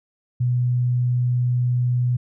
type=tone; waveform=sine; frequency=123.47 Hz; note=B2; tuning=in tune; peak=-17 dBFS; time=0.4-2.17 s; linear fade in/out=10 ms; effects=none